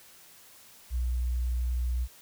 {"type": "tone", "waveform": "sine", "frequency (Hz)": 61.1, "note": "B1", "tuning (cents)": -18, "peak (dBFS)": -26, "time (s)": [0.9, 2.08], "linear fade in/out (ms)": 50, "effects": ["white hiss -54 dBFS RMS until 2.21 s"]}